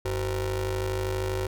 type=ring-modulated tone; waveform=30% pulse; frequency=140.5 Hz; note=C#3; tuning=24 cents sharp; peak=-21 dBFS; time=0.05-1.47 s; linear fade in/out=5 ms; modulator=237 Hz; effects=none